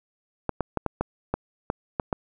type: clicks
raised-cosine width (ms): 1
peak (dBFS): -10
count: 9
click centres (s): 0.493 / 0.607 / 0.773 / 0.863 / 1.01 / 1.34 / 1.701 / 1.998 / 2.128
effects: none